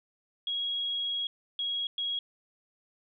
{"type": "tone bursts at uneven times", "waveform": "sine", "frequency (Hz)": 3307, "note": "G#7", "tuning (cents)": -8, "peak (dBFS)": -29, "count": 3, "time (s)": [[0.47, 1.27], [1.59, 1.87], [1.98, 2.19]], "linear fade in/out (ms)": 2, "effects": []}